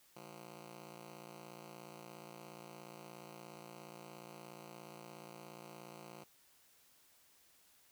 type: ring-modulated tone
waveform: 10% pulse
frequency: 174.7 Hz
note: F3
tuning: 1 cent sharp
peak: -40 dBFS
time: 0.16-6.24 s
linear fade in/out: 5 ms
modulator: 28.5 Hz
effects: white hiss -68 dBFS RMS until 7.91 s